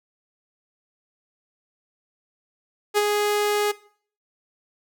sawtooth tone with ADSR envelope, 415.3 Hz, G#4, in tune, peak -12 dBFS, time 2.94-3.72 s, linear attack 35 ms, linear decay 33 ms, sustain -4 dB, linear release 13 ms, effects noise-tail reverb RT60 0.5 s tail -19 dB re dry

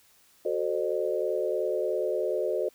sine chord, F# diminished seventh, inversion none, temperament equal with one note detuned, 370 / 440 / 523.3 / 606.3 Hz, F#4 / A4 / C5 / Eb5, 0 / 0 / 0 / -45 cents, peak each -31 dBFS, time 0.45-2.69 s, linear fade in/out 5 ms, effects white hiss -61 dBFS RMS until 2.74 s

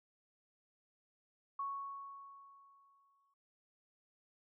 sine tone with exponential decay, 1108.7 Hz, C#6, in tune, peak -36 dBFS, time 1.59-3.34 s, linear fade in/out 5 ms, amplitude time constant 380 ms, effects none

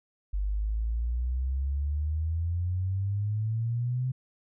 sine exponential sweep, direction up, 48.42 to 130 Hz, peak -26 dBFS, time 0.33-4.12 s, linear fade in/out 10 ms, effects none

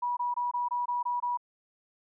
sine tone bursts, 972 Hz, B5, 28 cents flat, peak -27 dBFS, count 8, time 0.02-1.374 s, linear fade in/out 10 ms, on 150 ms, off 22 ms, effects none

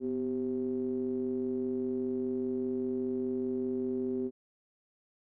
triangle ring-modulated tone, 68.5 Hz, C#2, 20 cents flat, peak -25 dBFS, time 0-4.31 s, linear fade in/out 50 ms, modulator 320 Hz, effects none

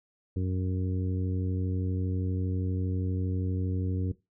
harmonic tone, 92.5 Hz, F#2, in tune, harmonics 1 / 2 / 3 / 4 / 5, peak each -28 / -35 / -36 / -41 / -42 dBFS, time 0.36-4.12 s, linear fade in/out 5 ms, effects noise-tail reverb RT60 0.2 s tail -17 dB re dry

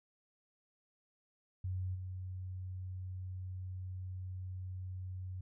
sine tone with level steps, 92.5 Hz, F#2, in tune, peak -35 / -40 dBFS, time 1.64-5.41 s, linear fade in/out 5 ms, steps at 1.94 s, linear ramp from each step 20 ms, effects none

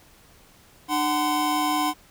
square tone cluster, 301 / 745 / 1026 Hz, D4 / F#5 / C6, +43 / +12 / -34 cents, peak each -27 / -27 / -26 dBFS, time 0.88-1.94 s, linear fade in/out 50 ms, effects pink hiss -54 dBFS RMS until 2.1 s

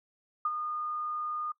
sine tone with ADSR envelope, 1222 Hz, D#6, 32 cents flat, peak -25 dBFS, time 0.45-1.52 s, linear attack 4 ms, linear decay 40 ms, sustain -7 dB, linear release 6 ms, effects noise-tail reverb RT60 0.1 s tail -19 dB re dry

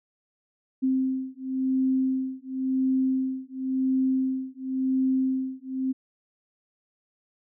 sine beating tone pair, 261.6 / 262.54 Hz, C4 / C4, 0 / +6 cents, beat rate 0.94 Hz, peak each -26 / -26 dBFS, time 0.82-5.93 s, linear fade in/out 20 ms, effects none

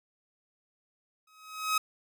sawtooth tone with exponential growth, 1271 Hz, D#6, 36 cents sharp, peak -19 dBFS, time 1.27-1.78 s, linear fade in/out 5 ms, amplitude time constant 110 ms, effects none

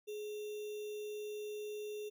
sine tone with sample-and-hold, 420.9 Hz, G#4, 23 cents sharp, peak -40 dBFS, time 0.07-2.1 s, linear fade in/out 20 ms, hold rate 3150 Hz, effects none

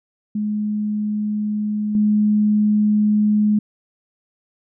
sine tone with level steps, 210.5 Hz, G#3, 24 cents sharp, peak -19 / -13 dBFS, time 0.35-3.59 s, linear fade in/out 5 ms, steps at 1.95 s, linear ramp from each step 2 ms, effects none

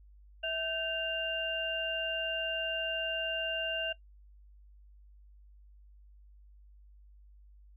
sine tone cluster, 652 / 1547 / 2793 Hz, E5 / G6 / F7, -19 / -23 / -1 cents, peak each -36 / -39 / -33 dBFS, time 0.43-3.93 s, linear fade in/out 10 ms, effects noise-tail reverb RT60 0.1 s tail -19 dB re dry + added 50 Hz sine -54 dBFS peak until 7.76 s

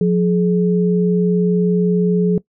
sine tone pair together, 178.2 / 423.3 Hz, F3 / G#4, +35 / +33 cents, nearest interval octave + minor third, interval 1498 cents, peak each -13 / -17 dBFS, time 0.01-2.38 s, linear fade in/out 2 ms, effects noise-tail reverb RT60 0.1 s tail -20 dB re dry

